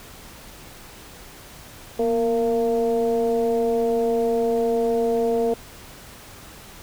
sine tone with frequency modulation, 461.7 Hz, A#4, 17 cents flat, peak -18 dBFS, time 1.99-5.54 s, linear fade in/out 5 ms, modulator 224 Hz, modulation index 0.79, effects pink hiss -43 dBFS RMS until 6.82 s

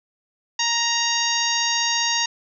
harmonic tone, 935 Hz, A#5, 5 cents sharp, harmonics 1 / 2 / 3 / 4 / 5 / 6 / 7, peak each -27 / -27 / -27 / -27 / -27 / -27 / -27 dBFS, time 0.59-2.26 s, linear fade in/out 5 ms, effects none

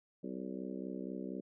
harmonic tone with a mistuned harmonic, 64.2 Hz, C2, 32 cents flat, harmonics 3 / 4 / 5 / 6 / 7 / 8 / 9, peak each -44 / -44 / -46 / -47 / -50 / -55 / -54 dBFS, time 0.23-1.41 s, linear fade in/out 10 ms, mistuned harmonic 8, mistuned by +56 cents, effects none

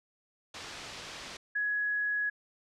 white low-pass noise, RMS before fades -44 dBFS, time 0.54-1.37 s, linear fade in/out 5 ms, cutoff 4900 Hz, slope 12 dB/octave
sine tone, 1677 Hz, G#6, 16 cents sharp, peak -28 dBFS, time 1.55-2.3 s, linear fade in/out 10 ms
effects low-pass 8000 Hz 12 dB/octave

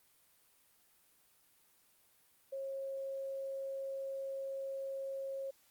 sine tone, 542 Hz, C#5, 39 cents flat, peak -38 dBFS, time 2.52-5.51 s, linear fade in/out 10 ms, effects white hiss -69 dBFS RMS until 5.7 s + Opus 32 kbps

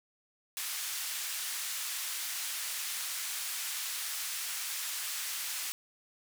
white band-pass noise, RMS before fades -37 dBFS, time 0.57-5.72 s, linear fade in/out 0 ms, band 1400 to 13000 Hz, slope 12 dB/octave, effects none

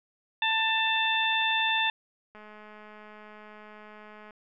harmonic tone, 889 Hz, A5, 18 cents sharp, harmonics 1 / 2 / 3 / 4, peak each -29 / -29 / -29 / -29 dBFS, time 0.42-1.9 s, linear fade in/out 2 ms
click train, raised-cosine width 0.5 ms, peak -34 dBFS, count 416, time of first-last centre 2.35-4.308 s, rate 212 Hz
effects none

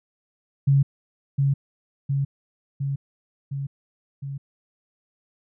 sine tone with echo, 138.59 Hz, C#3, in tune, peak -14 dBFS, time 0.67-0.83 s, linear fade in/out 10 ms, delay 710 ms, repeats 5, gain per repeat -3 dB, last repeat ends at 4.38 s, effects none

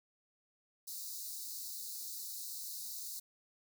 white high-pass noise, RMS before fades -44 dBFS, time 0.87-3.2 s, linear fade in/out 10 ms, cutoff 3900 Hz, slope 96 dB/octave, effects none

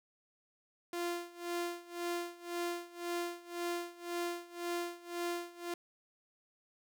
sawtooth tone with tremolo, 346.7 Hz, F4, 13 cents flat, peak -30 dBFS, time 0.93-5.74 s, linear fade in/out 2 ms, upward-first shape sine, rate 1.9 Hz, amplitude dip 90%, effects none

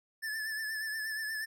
square tone with vibrato, 1747 Hz, A6, 13 cents flat, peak -35 dBFS, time 0.22-1.46 s, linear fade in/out 20 ms, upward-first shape triangle, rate 8.4 Hz, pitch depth 51 cents each way, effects none

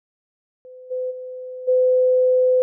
sine tone with level steps, 508 Hz, B4, 49 cents sharp, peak -38 / -22 / -30 / -13 dBFS, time 0.65-2.62 s, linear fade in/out 0 ms, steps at 0.9 / 1.1 / 1.67 s, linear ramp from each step 20 ms, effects none

